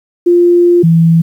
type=tone pair in turn; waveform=sine; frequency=349.2 / 165.17 Hz; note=F4 / E3; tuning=0 / +4 cents; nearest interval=octave + minor second; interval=1296 cents; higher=first; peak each=-4 dBFS; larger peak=neither; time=0.26-0.83 / 0.83-1.22 s; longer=first; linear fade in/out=10 ms; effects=7-bit